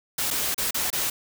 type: noise with dropouts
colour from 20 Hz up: white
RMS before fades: -26 dBFS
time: 0.18-1.1 s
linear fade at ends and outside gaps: 5 ms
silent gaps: 0.305-0.309 / 0.545-0.579 / 0.709-0.744 / 0.903-0.928 s
effects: none